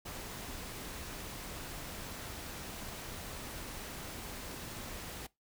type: noise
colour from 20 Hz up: pink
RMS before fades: -44 dBFS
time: 0.05-5.27 s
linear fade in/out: 10 ms
effects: noise-tail reverb RT60 0.2 s tail -22 dB re dry